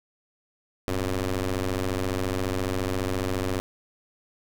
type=ring-modulated tone; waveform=15% pulse; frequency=94.5 Hz; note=F#2; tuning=37 cents sharp; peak=-16 dBFS; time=0.88-3.6 s; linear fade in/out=0 ms; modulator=179 Hz; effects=none